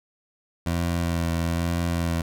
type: tone with vibrato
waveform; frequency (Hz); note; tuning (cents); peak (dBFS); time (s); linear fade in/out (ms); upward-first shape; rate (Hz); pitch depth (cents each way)
20% pulse; 84.6; E2; +45; -18; 0.66-2.22; 5; sine; 1.1; 22
effects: none